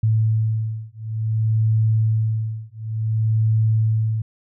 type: beating tone pair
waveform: sine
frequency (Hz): 110 / 110.56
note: A2 / A2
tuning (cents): 0 / +9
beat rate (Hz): 0.56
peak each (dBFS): -20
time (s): 0.03-4.22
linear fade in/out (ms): 5
effects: none